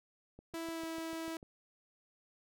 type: click train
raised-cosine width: 2 ms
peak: -39 dBFS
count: 8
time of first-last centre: 0.39-1.429 s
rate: 6.74 Hz
type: tone with pitch glide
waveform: sawtooth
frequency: 329.6 to 326 Hz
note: E4 to E4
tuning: 0 to -19 cents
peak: -35 dBFS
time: 0.54-1.37 s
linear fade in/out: 2 ms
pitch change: -19 cents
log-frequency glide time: 0.71-0.83 s
effects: none